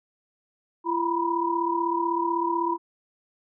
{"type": "tone cluster", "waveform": "sine", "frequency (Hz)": [339.9, 960, 996], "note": ["F4", "B5", "B5"], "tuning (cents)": [-47, -49, 14], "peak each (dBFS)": -27, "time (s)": [0.84, 2.78], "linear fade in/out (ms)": 50, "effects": []}